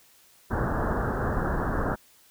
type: low-pass noise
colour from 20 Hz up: pink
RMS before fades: -27 dBFS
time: 0.5-1.96 s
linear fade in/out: 20 ms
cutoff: 1700 Hz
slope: 96 dB/octave
effects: white hiss -58 dBFS RMS until 2.3 s